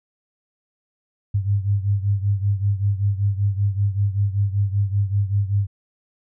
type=beating tone pair; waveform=sine; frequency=99.1 / 104.3 Hz; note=G2 / G#2; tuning=+19 / +8 cents; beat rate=5.2 Hz; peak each=-19 / -23 dBFS; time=1.34-5.67 s; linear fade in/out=10 ms; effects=none